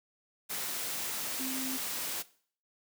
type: tone in noise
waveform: sine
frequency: 261.6 Hz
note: C4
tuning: in tune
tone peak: -36 dBFS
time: 1.39-1.78 s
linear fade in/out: 20 ms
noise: white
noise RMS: -36 dBFS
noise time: 0.49-2.23 s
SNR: -3 dB
effects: noise-tail reverb RT60 0.5 s tail -19 dB re dry + high-pass 150 Hz 12 dB/octave

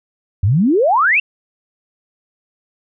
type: exponential sweep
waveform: sine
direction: up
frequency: 86.4 to 2796 Hz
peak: -10 dBFS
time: 0.43-1.2 s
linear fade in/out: 5 ms
effects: none

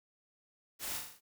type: noise with echo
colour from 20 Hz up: white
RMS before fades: -40 dBFS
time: 0.79-1.01 s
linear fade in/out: 50 ms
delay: 40 ms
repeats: 5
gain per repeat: -4 dB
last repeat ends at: 1.21 s
effects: none

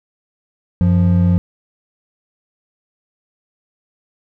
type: tone pair together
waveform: triangle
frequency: 93 / 175.36 Hz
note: F#2 / F3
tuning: +9 / +7 cents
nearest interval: major seventh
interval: 1098 cents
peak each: -11 dBFS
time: 0.81-1.38 s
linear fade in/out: 0 ms
effects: none

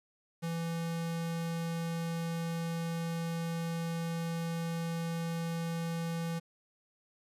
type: tone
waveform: square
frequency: 166.7 Hz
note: E3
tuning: 20 cents sharp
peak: -34 dBFS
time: 0.42-6.4 s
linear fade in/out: 20 ms
effects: resampled to 32000 Hz + 10-bit

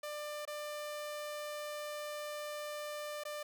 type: tone with dropouts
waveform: sawtooth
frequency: 595 Hz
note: D5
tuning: 22 cents sharp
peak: -36 dBFS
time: 0.03-3.43 s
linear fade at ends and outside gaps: 5 ms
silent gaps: 0.453-0.475 / 3.237-3.251 s
effects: none

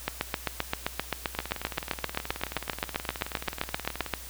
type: two click trains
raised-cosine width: 0.3 ms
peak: -10 / -18 dBFS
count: 32 / 52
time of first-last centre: 0.08-4.138 / 1.35-4.063 s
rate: 7.64 / 18.8 Hz
effects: added 60 Hz sine -45 dBFS peak until 4.29 s + white hiss -44 dBFS RMS until 4.29 s

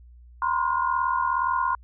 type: tone cluster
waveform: sine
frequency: 956 / 1033 / 1075 / 1430 Hz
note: A#5 / C6 / C6 / F6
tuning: +43 / -22 / +47 / +41 cents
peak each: -27 / -24 / -31 / -30 dBFS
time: 0.42-1.75 s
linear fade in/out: 2 ms
effects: added 60 Hz sine -46 dBFS peak until 1.83 s

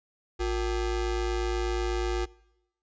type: ring-modulated tone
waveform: square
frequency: 206.1 Hz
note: G#3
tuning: 13 cents flat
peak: -24 dBFS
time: 0.39-2.26 s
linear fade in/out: 20 ms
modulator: 152 Hz
effects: noise-tail reverb RT60 0.9 s tail -23 dB re dry + resampled to 16000 Hz

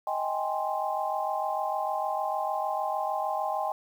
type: chord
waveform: sine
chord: Ab major seventh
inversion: second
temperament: equal with one note detuned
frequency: 628.4 / 784 / 830.6 / 1046.5 Hz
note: Eb5 / G5 / Ab5 / C6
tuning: +17 / 0 / 0 / 0 cents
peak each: -33 / -31 / -33 / -34 dBFS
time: 0.07-3.72 s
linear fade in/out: 2 ms
effects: 9-bit

